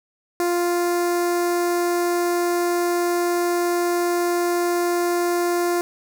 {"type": "tone with notch filter", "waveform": "sawtooth", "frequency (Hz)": 349.2, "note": "F4", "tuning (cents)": 0, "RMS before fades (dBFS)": -21, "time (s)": [0.4, 5.81], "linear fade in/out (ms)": 0, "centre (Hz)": 3100, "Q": 0.96, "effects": []}